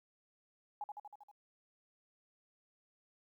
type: tone with echo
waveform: sine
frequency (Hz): 830.6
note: G#5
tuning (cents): 0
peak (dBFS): -38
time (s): 0.81-0.84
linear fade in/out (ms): 2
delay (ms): 79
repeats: 6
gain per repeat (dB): -3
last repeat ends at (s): 1.314
effects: 13-bit